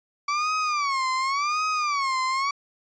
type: tone with vibrato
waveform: 35% pulse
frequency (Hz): 1143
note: D6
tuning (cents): -47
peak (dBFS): -21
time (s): 0.28-2.51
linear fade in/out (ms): 5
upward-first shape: sine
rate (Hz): 0.9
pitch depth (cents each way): 170
effects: resampled to 16000 Hz